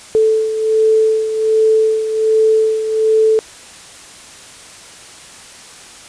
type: beating tone pair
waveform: sine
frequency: 438.5 / 439.8 Hz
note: A4 / A4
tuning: -6 / -1 cents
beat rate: 1.3 Hz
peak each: -11 / -18 dBFS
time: 0.15-3.39 s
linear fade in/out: 0 ms
effects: white hiss -37 dBFS RMS until 6.08 s + resampled to 22050 Hz